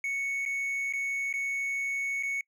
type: tone with dropouts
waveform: triangle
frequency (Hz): 2217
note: C#7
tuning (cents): 0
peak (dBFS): -27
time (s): 0.04-2.41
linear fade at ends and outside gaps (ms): 2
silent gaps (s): 0.453-0.46 / 0.926-0.935 / 1.328-1.338 / 2.227-2.233
effects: noise-tail reverb RT60 0.1 s tail -26 dB re dry